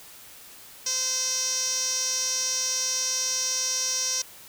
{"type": "tone with band-pass filter", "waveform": "sawtooth", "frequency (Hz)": 516, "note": "C5", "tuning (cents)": -24, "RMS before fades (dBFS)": -27, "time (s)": [0.86, 4.22], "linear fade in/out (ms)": 5, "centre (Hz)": 5800, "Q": 7.3, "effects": ["white hiss -47 dBFS RMS until 4.48 s"]}